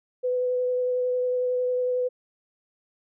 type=tone with vibrato; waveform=sine; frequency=500 Hz; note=B4; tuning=21 cents sharp; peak=-22 dBFS; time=0.23-2.09 s; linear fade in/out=20 ms; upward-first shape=sine; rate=11 Hz; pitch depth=11 cents each way; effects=none